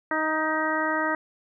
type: harmonic tone with a mistuned harmonic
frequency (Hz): 312.7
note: D#4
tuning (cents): +9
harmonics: 1 / 2 / 3 / 4 / 5 / 6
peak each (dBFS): -30 / -30 / -30 / -30 / -30 / -30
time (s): 0.11-1.15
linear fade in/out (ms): 2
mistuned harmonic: 6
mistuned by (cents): +18
effects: none